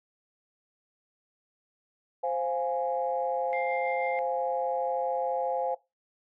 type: chord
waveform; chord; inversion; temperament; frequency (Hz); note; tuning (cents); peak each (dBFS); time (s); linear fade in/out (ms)
sine; F minor; second; equal; 523.3 / 698.5 / 830.6; C5 / F5 / Ab5; 0 / 0 / 0; -30 / -32 / -31; 2.23-5.75; 10
type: tone with tremolo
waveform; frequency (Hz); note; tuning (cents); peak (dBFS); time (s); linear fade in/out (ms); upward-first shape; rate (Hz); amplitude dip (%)
sine; 2100; C7; +6; -33; 3.53-4.19; 0; sine; 6.2; 25
effects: noise-tail reverb RT60 0.2 s tail -18 dB re dry + tanh soft clip ceiling -16 dBFS